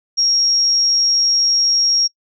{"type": "tone", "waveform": "sine", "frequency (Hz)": 5588, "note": "F8", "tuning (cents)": 0, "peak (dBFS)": -12, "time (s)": [0.17, 2.08], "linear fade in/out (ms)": 20, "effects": ["noise-tail reverb RT60 0.1 s tail -26 dB re dry"]}